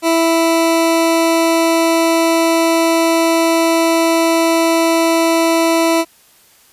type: tone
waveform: 20% pulse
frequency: 330 Hz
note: E4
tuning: 2 cents sharp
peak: -6 dBFS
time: 0.02-6.05 s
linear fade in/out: 50 ms
effects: white hiss -49 dBFS RMS until 6.72 s + resampled to 32000 Hz